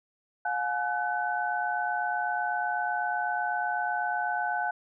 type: tone cluster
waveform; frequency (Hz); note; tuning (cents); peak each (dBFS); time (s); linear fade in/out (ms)
sine; 716 / 844 / 1506; F5 / G#5 / F#6; +43 / +28 / +30; -31; 0.45-4.71; 5
effects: none